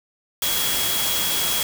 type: tone in noise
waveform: sine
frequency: 3322 Hz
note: G#7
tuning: in tune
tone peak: -26 dBFS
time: 0.42-1.63 s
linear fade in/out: 2 ms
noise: white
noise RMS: -23 dBFS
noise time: 0.42-1.63 s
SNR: -6 dB
effects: none